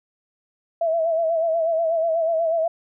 sine tone with vibrato, 657 Hz, E5, 6 cents flat, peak -18 dBFS, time 0.81-2.68 s, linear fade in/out 5 ms, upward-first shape sine, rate 8.2 Hz, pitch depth 57 cents each way, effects none

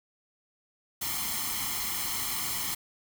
white noise with comb filter, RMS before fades -32 dBFS, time 1.01-2.75 s, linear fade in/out 10 ms, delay 0.95 ms, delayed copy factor +0.7, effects none

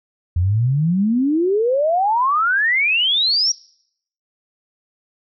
sine exponential sweep, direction up, 83.2 to 5750 Hz, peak -14 dBFS, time 0.36-3.52 s, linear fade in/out 5 ms, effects noise-tail reverb RT60 0.7 s tail -23 dB re dry

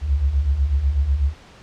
sine beating tone pair, 63.9 / 72 Hz, C2 / D2, -40 / -34 cents, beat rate 8.1 Hz, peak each -23 / -17 dBFS, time 0.01-1.34 s, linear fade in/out 50 ms, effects pink hiss -46 dBFS RMS until 1.62 s + low-pass 5000 Hz 12 dB/octave

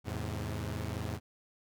sawtooth chord, E augmented, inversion none, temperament equal with one note detuned, 82.41 / 106.07 / 130.81 Hz, E2 / G#2 / B#2, 0 / +37 / 0 cents, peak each -35 / -34 / -38 dBFS, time 0.04-1.2 s, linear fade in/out 50 ms, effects none

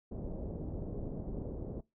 pink low-pass noise, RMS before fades -40 dBFS, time 0.11-1.81 s, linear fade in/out 10 ms, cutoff 540 Hz, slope 24 dB/octave, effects noise-tail reverb RT60 0.2 s tail -20 dB re dry

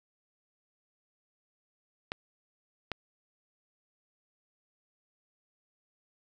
clicks, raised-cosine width 0.3 ms, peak -17 dBFS, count 2, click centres 2.119 / 2.917 s, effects none

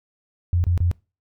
sine tone bursts, 87.31 Hz, F2, in tune, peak -16 dBFS, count 3, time 0.53-0.914 s, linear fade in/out 0 ms, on 110 ms, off 27 ms, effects noise-tail reverb RT60 0.3 s tail -24 dB re dry

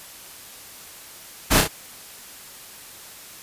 pink noise with echo, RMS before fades -17 dBFS, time 1.5-1.62 s, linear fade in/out 20 ms, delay 31 ms, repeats 2, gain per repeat -4 dB, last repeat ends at 1.682 s, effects white hiss -42 dBFS RMS until 3.42 s + resampled to 32000 Hz

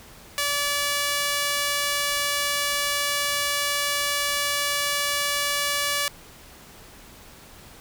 sawtooth tone with high-pass filter, 576 Hz, D5, 34 cents flat, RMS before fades -25 dBFS, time 0.38-6.08 s, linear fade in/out 0 ms, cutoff 1500 Hz, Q 0.54, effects pink hiss -47 dBFS RMS until 7.8 s

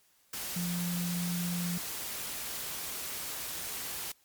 sine tone in noise, 174.61 Hz, F3, in tune, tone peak -31 dBFS, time 0.56-1.78 s, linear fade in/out 5 ms, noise white, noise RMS -38 dBFS, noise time 0.33-4.12 s, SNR +4 dB, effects white hiss -67 dBFS RMS until 4.24 s + MP3 96 kbps

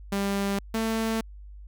sawtooth tone pair in turn, 198.7 / 223.5 Hz, G3 / A3, +24 / +27 cents, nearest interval major second, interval 203 cents, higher second, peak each -21 dBFS, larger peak neither, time 0.12-0.59 / 0.74-1.21 s, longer neither, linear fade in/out 5 ms, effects added 50 Hz sine -41 dBFS peak until 1.67 s

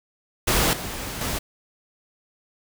pink noise with level steps, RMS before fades -20 / -32 / -27 dBFS, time 0.47-1.39 s, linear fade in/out 10 ms, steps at 0.73 / 1.21 s, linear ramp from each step 2 ms, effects none

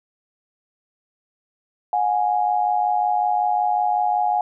sine tone pair together, 725.2 / 830.6 Hz, F#5 / G#5, -35 / 0 cents, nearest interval major second, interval 235 cents, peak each -20 dBFS, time 1.93-4.41 s, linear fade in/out 2 ms, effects none

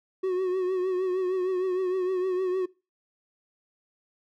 triangle tone with vibrato, 370 Hz, F#4, in tune, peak -22 dBFS, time 0.23-2.66 s, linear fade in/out 10 ms, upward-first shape triangle, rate 6.5 Hz, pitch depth 57 cents each way, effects noise-tail reverb RT60 0.3 s tail -23 dB re dry

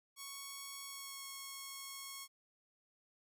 5% pulse tone with pitch glide, 1108.7 to 1094.7 Hz, C#6 to C#6, 0 to -22 cents, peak -34 dBFS, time 0.16-2.28 s, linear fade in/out 50 ms, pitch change -22 cents, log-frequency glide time 0.85-1.26 s, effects none

